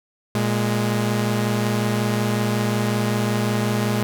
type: tone pair together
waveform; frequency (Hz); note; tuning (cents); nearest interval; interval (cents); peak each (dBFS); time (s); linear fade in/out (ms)
sawtooth; 116.57 / 207.7; A#2 / G#3; 0 / 0; minor seventh; 1000; -18; 0.35-4.03; 0
effects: none